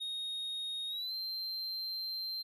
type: tone with pitch glide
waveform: triangle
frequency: 3729 to 4138 Hz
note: A#7 to C8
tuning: 0 to -20 cents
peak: -35 dBFS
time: 0-2.43 s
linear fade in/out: 20 ms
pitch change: +180 cents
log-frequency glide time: 0.88-1.14 s
effects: none